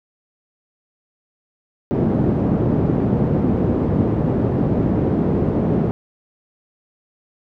pink band-pass noise, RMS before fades -18 dBFS, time 1.91-5.91 s, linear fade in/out 0 ms, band 120 to 360 Hz, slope 12 dB/octave, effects none

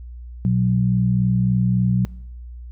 sine tone pair together, 120.83 / 184.4 Hz, B2 / F#3, -37 / -6 cents, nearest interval perfect fifth, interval 731 cents, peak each -18 dBFS, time 0.45-2.05 s, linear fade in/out 0 ms, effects noise-tail reverb RT60 0.8 s tail -23 dB re dry + added 60 Hz sine -33 dBFS peak until 2.71 s

